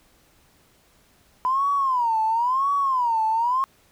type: tone with vibrato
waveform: triangle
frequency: 996 Hz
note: B5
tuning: 14 cents sharp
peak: -15 dBFS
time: 1.45-3.64 s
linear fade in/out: 0 ms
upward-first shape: sine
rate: 0.97 Hz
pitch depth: 220 cents each way
effects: tanh soft clip ceiling -17 dBFS + pink hiss -59 dBFS RMS until 3.91 s